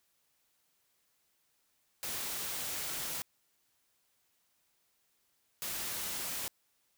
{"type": "noise bursts at uneven times", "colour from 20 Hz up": "white", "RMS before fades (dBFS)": -38, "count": 2, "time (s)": [[2.03, 3.22], [5.62, 6.48]], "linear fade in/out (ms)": 0, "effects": ["white hiss -75 dBFS RMS until 6.97 s"]}